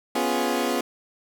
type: chord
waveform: 20% pulse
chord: C# dominant seventh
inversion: third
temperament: equal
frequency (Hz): 246.9 / 277.2 / 349.2 / 415.3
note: B3 / C#4 / E#4 / G#4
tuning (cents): 0 / 0 / 0 / 0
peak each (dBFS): -22 / -24 / -23 / -24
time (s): 0.15-0.81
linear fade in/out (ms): 5
effects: none